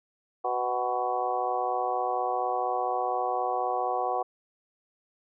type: harmonic tone with a mistuned harmonic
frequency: 124.2 Hz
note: B2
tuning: 10 cents sharp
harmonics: 3 / 4 / 5 / 6 / 7 / 8 / 9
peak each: -37 / -33 / -38 / -28 / -39 / -36 / -35 dBFS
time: 0.44-4.23 s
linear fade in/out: 10 ms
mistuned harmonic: 7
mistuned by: -59 cents
effects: none